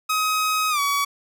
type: tone with pitch glide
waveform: sawtooth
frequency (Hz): 1265 to 1133.5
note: D#6 to C#6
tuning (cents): +28 to +38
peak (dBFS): -16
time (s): 0.09-1.05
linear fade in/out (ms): 10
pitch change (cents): -190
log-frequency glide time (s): 0.7-0.8
effects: none